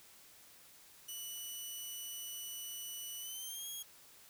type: tone with pitch glide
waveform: 10% pulse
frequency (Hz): 2960 to 3284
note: F#7 to G#7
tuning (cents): 0 to -20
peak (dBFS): -35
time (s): 1.08-3.83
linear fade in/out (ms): 10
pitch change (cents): +180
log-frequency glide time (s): 3.19-3.68
effects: white hiss -60 dBFS RMS until 4.29 s